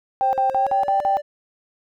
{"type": "tone bursts", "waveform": "sine", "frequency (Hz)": 784, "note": "G5", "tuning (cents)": 0, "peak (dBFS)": -16, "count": 6, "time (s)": [0.21, 1.17], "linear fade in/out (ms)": 0, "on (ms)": 120, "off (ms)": 48}
{"type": "tone with pitch glide", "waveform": "triangle", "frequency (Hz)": [530, 588.1], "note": ["C5", "D5"], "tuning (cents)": [22, 2], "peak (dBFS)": -24, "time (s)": [0.21, 1.22], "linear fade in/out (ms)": 20, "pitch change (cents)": 180, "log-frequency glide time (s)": [0.51, 0.95]}
{"effects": []}